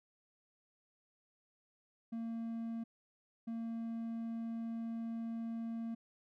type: tone bursts at uneven times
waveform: triangle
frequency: 228.7 Hz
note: A#3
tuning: 33 cents flat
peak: -36 dBFS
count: 2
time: 2.12-2.84 / 3.47-5.95 s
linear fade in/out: 10 ms
effects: none